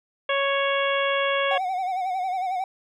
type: harmonic tone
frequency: 554.4 Hz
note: C#5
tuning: in tune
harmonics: 1 / 2 / 3 / 4 / 5 / 6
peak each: -24 / -27 / -29 / -30 / -31 / -32 dBFS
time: 0.29-1.58 s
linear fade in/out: 5 ms
type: tone with vibrato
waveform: triangle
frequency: 745 Hz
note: F#5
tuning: 12 cents sharp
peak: -22 dBFS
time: 1.51-2.64 s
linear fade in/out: 2 ms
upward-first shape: sine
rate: 11 Hz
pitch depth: 68 cents each way
effects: none